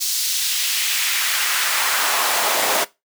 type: noise with high-pass filter sweep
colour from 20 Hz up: pink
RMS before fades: -20 dBFS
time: 0-2.85 s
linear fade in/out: 20 ms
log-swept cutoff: 5200 to 520 Hz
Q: 1.2
effects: noise-tail reverb RT60 0.2 s tail -18 dB re dry